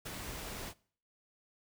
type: noise with ADSR envelope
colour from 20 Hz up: pink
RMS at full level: -40 dBFS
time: 0.05-0.74 s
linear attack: 13 ms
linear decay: 23 ms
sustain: -3 dB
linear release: 58 ms
effects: noise-tail reverb RT60 0.5 s tail -22 dB re dry